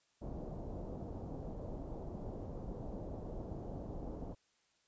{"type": "low-pass noise", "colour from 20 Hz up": "pink", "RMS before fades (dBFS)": -44, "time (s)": [0.21, 4.35], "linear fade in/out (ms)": 20, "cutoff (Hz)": 710, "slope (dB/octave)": 24, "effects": ["white hiss -75 dBFS RMS until 4.87 s", "resampled to 16000 Hz"]}